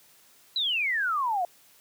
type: exponential sweep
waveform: sine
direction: down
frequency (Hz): 4039 to 680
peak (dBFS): -24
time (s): 0.56-1.45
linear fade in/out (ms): 2
effects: white hiss -58 dBFS RMS until 1.8 s + high-pass 100 Hz 12 dB/octave